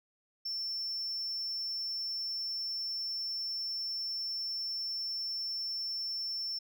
sine tone, 5390 Hz, E8, 38 cents sharp, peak -31 dBFS, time 0.45-6.59 s, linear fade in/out 10 ms, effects tanh soft clip ceiling -33 dBFS

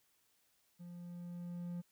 triangle tone with level ramp, 174.61 Hz, F3, in tune, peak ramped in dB -46 to -37 dBFS, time 0.79-1.82 s, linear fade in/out 20 ms, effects white hiss -75 dBFS RMS until 1.91 s

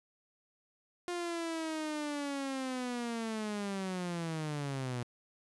sawtooth linear sweep, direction down, 354.2 to 119.3 Hz, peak -31 dBFS, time 1.08-5.03 s, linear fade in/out 0 ms, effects resampled to 24000 Hz

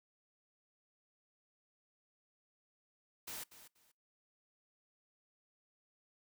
white noise with echo, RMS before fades -45 dBFS, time 3.27-3.44 s, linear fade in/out 10 ms, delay 240 ms, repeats 2, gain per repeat -13 dB, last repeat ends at 3.92 s, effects noise-tail reverb RT60 0.3 s tail -25 dB re dry

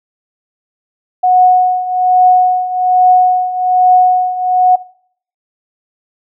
sine tone with tremolo, 733 Hz, F#5, 16 cents flat, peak -3 dBFS, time 1.23-4.76 s, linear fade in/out 10 ms, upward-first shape triangle, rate 1.2 Hz, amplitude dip 80%, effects noise-tail reverb RT60 0.6 s tail -21 dB re dry

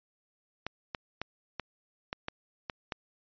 clicks, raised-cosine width 0.3 ms, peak -18 dBFS, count 8, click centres 0.666 / 0.948 / 1.216 / 1.597 / 2.129 / 2.284 / 2.698 / 2.922 s, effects resampled to 11025 Hz

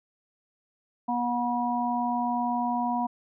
harmonic tone, 241.9 Hz, B3, 36 cents flat, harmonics 1 / 3 / 4, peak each -29 / -29 / -29 dBFS, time 1.08-3.07 s, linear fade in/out 10 ms, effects none

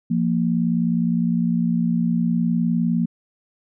sine tone pair together, 172.75 / 232.4 Hz, F3 / A#3, -19 / -5 cents, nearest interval perfect fourth, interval 514 cents, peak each -20 dBFS, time 0.1-3.06 s, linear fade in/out 10 ms, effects none

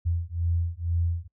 sine beating tone pair, 84 / 86.1 Hz, E2 / F2, +33 / -24 cents, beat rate 2.1 Hz, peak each -27 dBFS, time 0.05-1.28 s, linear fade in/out 20 ms, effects noise-tail reverb RT60 0.1 s tail -26 dB re dry

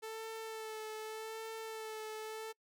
sawtooth tone with vibrato, 440 Hz, A4, in tune, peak -38 dBFS, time 0.02-2.53 s, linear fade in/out 20 ms, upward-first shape sine, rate 0.84 Hz, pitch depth 24 cents each way, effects noise-tail reverb RT60 0.1 s tail -25 dB re dry

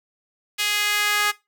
sawtooth tone with high-pass filter sweep, 415.3 Hz, G#4, in tune, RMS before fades -22 dBFS, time 0.58-1.32 s, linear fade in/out 20 ms, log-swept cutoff 2600 to 1400 Hz, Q 1.5, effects noise-tail reverb RT60 0.2 s tail -18 dB re dry

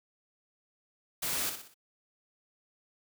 white noise with echo, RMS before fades -33 dBFS, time 1.22-1.5 s, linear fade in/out 10 ms, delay 61 ms, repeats 4, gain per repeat -7 dB, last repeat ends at 1.744 s, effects none

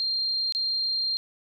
sine tone with dropouts, 4189 Hz, C8, 1 cent sharp, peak -24 dBFS, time 0-1.17 s, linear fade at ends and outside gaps 0 ms, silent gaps 0.523-0.549 s, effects 11-bit

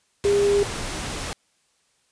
sine tone in noise, 404 Hz, G#4, 48 cents flat, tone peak -16 dBFS, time 0.25-0.63 s, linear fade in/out 0 ms, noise pink, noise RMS -30 dBFS, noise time 0.24-1.33 s, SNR +11 dB, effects white hiss -66 dBFS RMS until 2.11 s + resampled to 22050 Hz

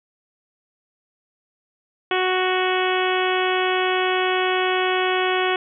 harmonic tone, 370 Hz, F#4, in tune, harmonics 1 / 2 / 3 / 4 / 5 / 6 / 7 / 8 / 9, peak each -22 / -25 / -27 / -28 / -29 / -30 / -30 / -31 / -32 dBFS, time 2.11-5.56 s, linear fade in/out 2 ms, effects none

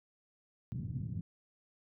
pink band-pass noise, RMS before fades -39 dBFS, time 0.72-1.21 s, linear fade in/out 0 ms, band 100 to 170 Hz, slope 24 dB/octave, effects none

